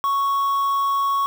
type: tone with quantisation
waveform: triangle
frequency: 1108.7 Hz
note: C#6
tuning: in tune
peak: -16 dBFS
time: 0.04-1.26 s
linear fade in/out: 0 ms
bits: 6
effects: none